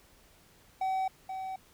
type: tone with echo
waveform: triangle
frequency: 760 Hz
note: F#5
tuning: 46 cents sharp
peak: -26 dBFS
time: 0.81-1.08 s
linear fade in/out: 5 ms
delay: 480 ms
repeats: 1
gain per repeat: -7 dB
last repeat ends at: 1.56 s
effects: pink hiss -61 dBFS RMS until 1.73 s